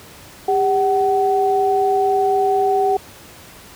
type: tone pair together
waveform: sine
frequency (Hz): 399.4 / 754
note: G4 / F#5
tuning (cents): +32 / +32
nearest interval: major seventh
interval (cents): 1100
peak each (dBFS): -17 / -16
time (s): 0.48-2.97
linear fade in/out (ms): 5
effects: pink hiss -41 dBFS RMS until 3.75 s + high-pass 60 Hz 12 dB/octave